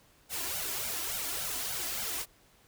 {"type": "noise with flanger", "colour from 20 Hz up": "white", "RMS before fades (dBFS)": -35, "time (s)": [0.29, 2.26], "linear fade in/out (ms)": 50, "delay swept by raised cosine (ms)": [1.3, 3], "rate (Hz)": 3.5, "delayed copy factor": 0.9, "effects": ["pink hiss -63 dBFS RMS until 2.67 s"]}